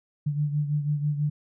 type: beating tone pair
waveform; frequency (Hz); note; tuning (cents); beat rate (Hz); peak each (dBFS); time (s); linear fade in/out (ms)
sine; 146.83 / 152.93; D3 / D#3; 0 / -30; 6.1; -24 / -31; 0.26-1.3; 10
effects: none